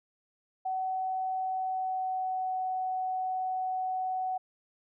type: tone with pitch glide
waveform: sine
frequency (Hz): 753 to 746.9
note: F#5 to F#5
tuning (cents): +30 to +16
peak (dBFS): -29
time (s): 0.65-4.38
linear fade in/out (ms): 10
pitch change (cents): -14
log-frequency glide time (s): 1.56-2.62
effects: none